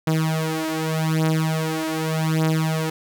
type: beating tone pair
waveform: sawtooth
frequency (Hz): 158.4 / 159.24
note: D#3 / D#3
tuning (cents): +31 / +40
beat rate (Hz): 0.84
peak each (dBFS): -19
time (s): 0.07-2.9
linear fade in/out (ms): 5
effects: none